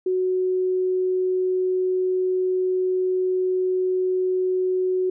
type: tone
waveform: sine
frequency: 369.9 Hz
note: F#4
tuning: in tune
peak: -19 dBFS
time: 0.06-5.1 s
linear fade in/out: 5 ms
effects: none